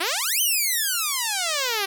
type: exponential two-way sweep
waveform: 5% pulse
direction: up then down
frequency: 311.1 to 3136 to 380.4 Hz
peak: -11 dBFS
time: 0-1.86 s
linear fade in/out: 10 ms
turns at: 0.41 s
effects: none